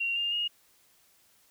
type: tone with pitch steps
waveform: sine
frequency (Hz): 2756 / 2807 / 2860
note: F7 / F7 / F7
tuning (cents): -24 / +8 / +41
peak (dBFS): -27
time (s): 0-0.48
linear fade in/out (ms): 10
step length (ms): 160
effects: white hiss -64 dBFS RMS until 1.5 s